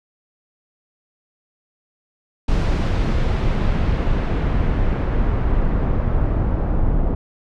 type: noise with low-pass filter sweep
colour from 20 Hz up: brown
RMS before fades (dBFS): -18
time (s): 2.48-7.15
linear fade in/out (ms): 5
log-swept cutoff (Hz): 5400 to 890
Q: 0.77
effects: none